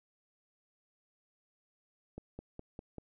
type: accelerating click train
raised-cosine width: 2 ms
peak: -30 dBFS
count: 5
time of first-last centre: 2.18-2.983 s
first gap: 210 ms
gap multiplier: 0.97
effects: none